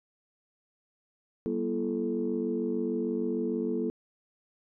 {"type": "tone cluster", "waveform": "sine", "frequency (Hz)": [193.5, 240.1, 338.2, 434], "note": ["G3", "B3", "E4", "A4"], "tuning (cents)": [-22, -49, 44, -24], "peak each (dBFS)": [-36, -31, -33, -32], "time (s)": [1.46, 3.9], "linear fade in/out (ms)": 0, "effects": ["tanh soft clip ceiling -18 dBFS"]}